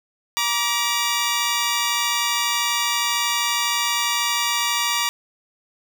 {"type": "tone pair together", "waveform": "10% pulse", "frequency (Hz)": [949.7, 1164], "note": ["A#5", "D6"], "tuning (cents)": [32, -16], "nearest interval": "major third", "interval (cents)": 352, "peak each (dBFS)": -14, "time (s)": [0.37, 5.09], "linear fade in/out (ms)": 0, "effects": []}